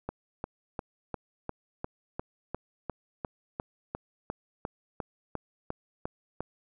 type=click train; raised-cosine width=1 ms; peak=-19 dBFS; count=19; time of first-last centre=0.09-6.406 s; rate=2.85 Hz; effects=none